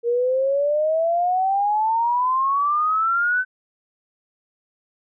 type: exponential sweep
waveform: sine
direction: up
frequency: 466.2 to 1526 Hz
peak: -17 dBFS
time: 0.03-3.45 s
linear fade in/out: 50 ms
effects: none